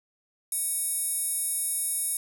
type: tone with high-pass filter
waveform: square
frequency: 755 Hz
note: F#5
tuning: 35 cents sharp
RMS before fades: -29 dBFS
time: 0.52-2.17 s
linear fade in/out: 2 ms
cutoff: 9600 Hz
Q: 5.1
effects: none